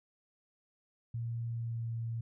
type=tone with pitch glide; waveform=sine; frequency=116.54 to 115 Hz; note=A#2 to A#2; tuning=0 to -23 cents; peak=-34 dBFS; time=1.14-2.21 s; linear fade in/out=5 ms; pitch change=-23 cents; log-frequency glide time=1.48-1.92 s; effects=none